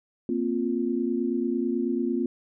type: chord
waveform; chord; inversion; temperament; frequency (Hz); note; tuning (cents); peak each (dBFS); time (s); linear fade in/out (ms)
sine; Bb suspended second; none; just; 233.1 / 262.2 / 349.6; Bb3 / C4 / F4; 0 / +4 / +2; -28; 0.29-2.26; 2
effects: none